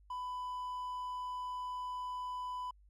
triangle tone, 998 Hz, B5, 18 cents sharp, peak -36 dBFS, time 0.1-2.71 s, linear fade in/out 5 ms, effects added 50 Hz sine -60 dBFS peak until 2.89 s

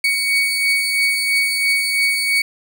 35% pulse beating tone pair, 2237 / 2240 Hz, C#7 / C#7, +15 / +18 cents, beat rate 3 Hz, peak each -22 / -14 dBFS, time 0.04-2.42 s, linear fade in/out 5 ms, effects none

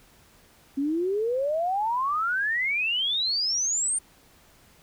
sine exponential sweep, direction up, 268.5 to 9080 Hz, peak -23 dBFS, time 0.77-3.99 s, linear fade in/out 10 ms, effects pink hiss -57 dBFS RMS until 4.82 s

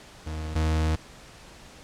40% pulse tone pair in turn, 78.2 / 78.7 Hz, D#2 / D#2, +9 / +20 cents, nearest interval unison, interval 11 cents, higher second, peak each -30 / -21 dBFS, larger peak second, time 0.26-0.55 / 0.55-0.96 s, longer second, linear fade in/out 10 ms, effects pink hiss -48 dBFS RMS until 1.83 s + low-pass 8000 Hz 12 dB/octave

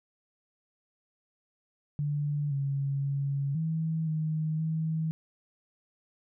sine tone with pitch steps, 146.4 / 138.9 / 139.7 / 160.7 / 156.4 / 159.5 Hz, D3 / C#3 / C#3 / E3 / D#3 / D#3, -5 / +4 / +14 / -44 / +9 / +43 cents, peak -27 dBFS, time 1.99-5.11 s, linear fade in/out 0 ms, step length 520 ms, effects none

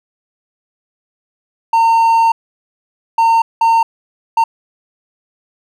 triangle tone bursts at uneven times, 912 Hz, A#5, 38 cents flat, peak -6 dBFS, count 4, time 1.73-2.32 / 3.18-3.42 / 3.61-3.83 / 4.37-4.44 s, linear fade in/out 5 ms, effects none

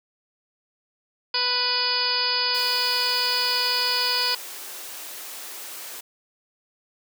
harmonic tone, 493.9 Hz, B4, in tune, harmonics 1 / 2 / 3 / 4 / 5 / 6 / 7 / 8 / 9 / 10, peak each -36 / -30 / -32 / -37 / -32 / -32 / -35 / -36 / -26 / -25 dBFS, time 1.34-4.35 s, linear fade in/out 5 ms
white high-pass noise, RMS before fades -37 dBFS, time 2.54-6.01 s, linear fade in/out 10 ms, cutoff 300 Hz, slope 24 dB/octave
effects none

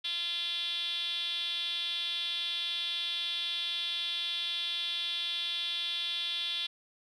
5% pulse tone with band-pass filter, 343.8 Hz, F4, 27 cents flat, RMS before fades -34 dBFS, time 0.04-6.67 s, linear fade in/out 10 ms, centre 3500 Hz, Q 7.4, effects none

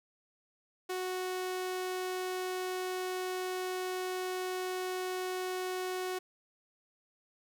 sawtooth tone, 368.8 Hz, F#4, 6 cents flat, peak -30 dBFS, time 0.89-6.19 s, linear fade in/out 10 ms, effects none

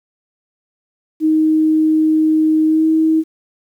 sine tone with pitch glide, 313.2 to 318.1 Hz, D#4 to D#4, +11 to +38 cents, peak -10 dBFS, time 1.2-3.24 s, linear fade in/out 50 ms, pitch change +27 cents, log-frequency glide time 2.66-2.86 s, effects 8-bit

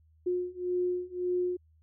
sine beating tone pair, 358.3 / 360.1 Hz, F4 / F#4, +44 / -47 cents, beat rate 1.8 Hz, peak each -32 / -31 dBFS, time 0.26-1.57 s, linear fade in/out 10 ms, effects added 79 Hz sine -60 dBFS peak until 1.82 s

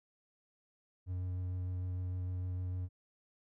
triangle tone with vibrato, 91 Hz, F#2, 28 cents flat, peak -33 dBFS, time 1.06-2.89 s, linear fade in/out 50 ms, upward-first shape sine, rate 6.6 Hz, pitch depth 11 cents each way, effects none

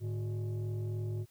sine tone with frequency modulation, 106.8 Hz, G#2, 49 cents sharp, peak -31 dBFS, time 0-1.26 s, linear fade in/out 50 ms, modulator 257 Hz, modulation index 0.59, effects tanh soft clip ceiling -31 dBFS + white hiss -68 dBFS RMS until 1.3 s

